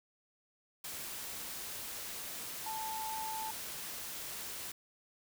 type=tone in noise; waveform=sine; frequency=880 Hz; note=A5; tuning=in tune; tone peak=-38 dBFS; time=2.66-3.51 s; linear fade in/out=5 ms; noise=white; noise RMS=-43 dBFS; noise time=0.84-4.72 s; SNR=+2 dB; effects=none